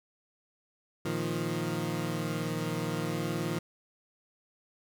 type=chord; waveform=20% pulse; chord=Bb suspended fourth; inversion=none; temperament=equal; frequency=116.54 / 155.56 / 174.61 Hz; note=Bb2 / Eb3 / F3; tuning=0 / 0 / 0 cents; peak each=-32 / -29 / -30 dBFS; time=1.05-3.59 s; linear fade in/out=5 ms; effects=none